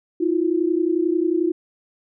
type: tone pair together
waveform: sine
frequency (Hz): 323.3 / 354.5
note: E4 / F4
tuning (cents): -34 / +26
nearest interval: major second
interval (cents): 160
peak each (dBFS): -20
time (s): 0.2-1.52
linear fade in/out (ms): 10
effects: none